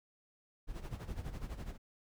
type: noise with tremolo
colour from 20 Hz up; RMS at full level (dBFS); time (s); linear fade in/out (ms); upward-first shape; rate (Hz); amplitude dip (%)
brown; -39; 0.67-1.78; 50; sine; 12; 75
effects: none